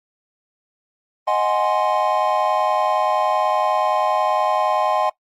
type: chord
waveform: triangle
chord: Ab dominant seventh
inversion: second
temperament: equal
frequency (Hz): 622.3 / 740 / 830.6 / 1046.5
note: Eb5 / Gb5 / Ab5 / C6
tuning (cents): 0 / 0 / 0 / 0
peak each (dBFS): -20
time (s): 1.27-5.1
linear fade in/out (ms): 10
effects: noise-tail reverb RT60 0.1 s tail -20 dB re dry + Opus 32 kbps